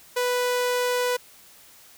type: tone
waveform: sawtooth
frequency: 493.9 Hz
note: B4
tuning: in tune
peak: -18 dBFS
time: 0.16-1.17 s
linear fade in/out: 10 ms
effects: white hiss -51 dBFS RMS until 1.97 s